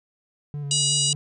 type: tone with vibrato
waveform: triangle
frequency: 144 Hz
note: D3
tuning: 34 cents flat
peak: -26 dBFS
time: 0.54-1.15 s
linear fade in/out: 0 ms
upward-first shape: square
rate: 5.5 Hz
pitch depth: 26 cents each way
type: harmonic tone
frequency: 966 Hz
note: B5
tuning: 39 cents flat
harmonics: 3 / 4 / 5 / 6 / 7 / 8 / 9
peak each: -25 / -28 / -28 / -31 / -31 / -26 / -27 dBFS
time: 0.71-1.13 s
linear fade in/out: 2 ms
effects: none